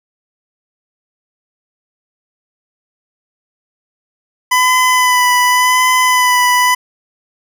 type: tone with vibrato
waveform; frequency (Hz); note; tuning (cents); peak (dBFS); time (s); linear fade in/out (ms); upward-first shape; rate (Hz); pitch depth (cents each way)
25% pulse; 1001; B5; +23; -5; 4.51-6.75; 10; sine; 0.89; 21
effects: none